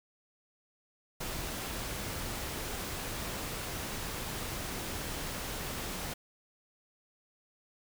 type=noise; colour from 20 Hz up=pink; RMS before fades=-38 dBFS; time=1.2-6.14 s; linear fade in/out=10 ms; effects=none